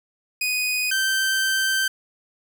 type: tone pair in turn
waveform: sawtooth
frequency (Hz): 2489 / 1555.3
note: D#7 / G6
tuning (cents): 0 / -14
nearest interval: minor sixth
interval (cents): 814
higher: first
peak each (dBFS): -18 / -16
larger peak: second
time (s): 0.41-0.91 / 0.91-1.88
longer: second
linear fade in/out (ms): 5
effects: none

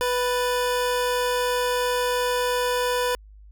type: tone pair together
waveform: 25% pulse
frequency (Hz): 493.9 / 1760.1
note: B4 / A6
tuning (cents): 0 / 0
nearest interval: octave + minor seventh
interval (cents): 2200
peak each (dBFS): -18 / -29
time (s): 0.01-3.15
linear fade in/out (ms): 0
effects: added 51 Hz sine -44 dBFS peak until 3.51 s

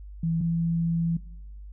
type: tone pair in turn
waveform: sine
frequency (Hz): 164.81 / 167.11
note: E3 / E3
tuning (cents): 0 / +24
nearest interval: unison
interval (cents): 24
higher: second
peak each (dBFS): -23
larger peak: neither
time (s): 0.23-0.41 / 0.41-1.17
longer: second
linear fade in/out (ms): 5
effects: noise-tail reverb RT60 0.8 s tail -20 dB re dry + added 50 Hz sine -39 dBFS peak until 1.72 s

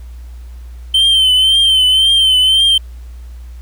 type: tone with vibrato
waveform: triangle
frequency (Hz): 3100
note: G7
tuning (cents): -20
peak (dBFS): -6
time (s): 0.94-2.78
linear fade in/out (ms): 5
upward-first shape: triangle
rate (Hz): 1.9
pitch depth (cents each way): 61
effects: added 60 Hz sine -28 dBFS peak until 3.61 s + pink hiss -50 dBFS RMS until 3.61 s

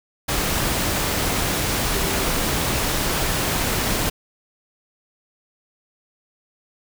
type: tone in noise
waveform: sine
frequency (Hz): 391.5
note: G4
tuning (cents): -2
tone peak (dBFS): -31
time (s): 1.93-2.23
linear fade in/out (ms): 10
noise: pink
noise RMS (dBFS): -22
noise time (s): 0.28-4.1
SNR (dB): -12
effects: none

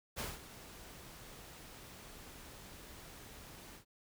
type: noise with ADSR envelope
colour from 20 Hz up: pink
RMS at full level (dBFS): -39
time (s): 0.16-3.85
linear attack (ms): 31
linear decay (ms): 190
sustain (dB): -14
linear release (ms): 100
effects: none

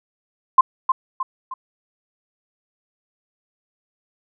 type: tone with echo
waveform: sine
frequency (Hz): 1046.5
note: C6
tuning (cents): 0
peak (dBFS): -6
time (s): 0.58-0.61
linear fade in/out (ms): 5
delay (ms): 310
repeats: 3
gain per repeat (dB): -7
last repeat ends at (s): 1.54
effects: none

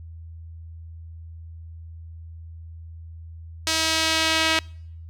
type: tone with band-pass filter sweep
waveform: sawtooth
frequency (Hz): 320.8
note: E4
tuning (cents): -47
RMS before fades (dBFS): -22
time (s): 3.67-4.59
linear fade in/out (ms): 0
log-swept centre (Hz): 5000 to 3000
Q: 1.1
effects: noise-tail reverb RT60 0.7 s tail -26 dB re dry + added 82 Hz sine -37 dBFS peak until 5.09 s

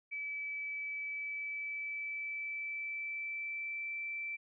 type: tone with pitch glide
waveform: sine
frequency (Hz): 2300 to 2332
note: D7 to D7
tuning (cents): -37 to -13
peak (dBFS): -37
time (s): 0.11-4.37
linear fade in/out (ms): 20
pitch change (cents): +24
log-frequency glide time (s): 1.09-3.96
effects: none

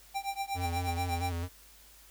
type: tone with tremolo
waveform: square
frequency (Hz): 788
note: G5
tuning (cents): +9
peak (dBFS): -30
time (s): 0.14-1.31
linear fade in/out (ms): 20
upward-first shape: triangle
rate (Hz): 8.3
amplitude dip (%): 100
type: tone with vibrato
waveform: square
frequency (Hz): 87.31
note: F2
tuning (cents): 0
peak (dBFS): -33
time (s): 0.54-1.49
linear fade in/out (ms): 50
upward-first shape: square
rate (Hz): 4.5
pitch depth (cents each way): 46
effects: added 50 Hz sine -60 dBFS peak until 2.1 s + white hiss -57 dBFS RMS until 2.1 s

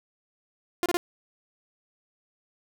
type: tone bursts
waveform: sawtooth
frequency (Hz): 350.1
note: F4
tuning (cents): +4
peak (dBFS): -19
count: 3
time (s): 0.83-0.97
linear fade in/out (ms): 0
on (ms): 28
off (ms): 28
effects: none

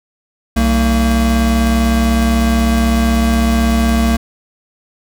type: tone pair together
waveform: square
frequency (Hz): 63.9 / 227.7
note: C2 / A#3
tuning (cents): -40 / -40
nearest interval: octave + minor seventh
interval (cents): 2200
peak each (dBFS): -14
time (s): 0.56-4.17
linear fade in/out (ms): 10
effects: none

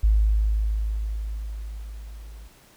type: tone with level ramp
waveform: sine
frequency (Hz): 53.1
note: G#1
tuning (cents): +39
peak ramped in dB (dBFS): -14 to -39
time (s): 0.03-2.48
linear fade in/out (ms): 10
effects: pink hiss -54 dBFS RMS until 2.76 s

